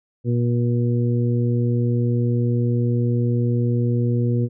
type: harmonic tone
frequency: 120 Hz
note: B2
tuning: 49 cents flat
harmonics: 1 / 2 / 3 / 4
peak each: -18 / -24 / -28 / -30 dBFS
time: 0.24-4.49 s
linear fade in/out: 50 ms
effects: none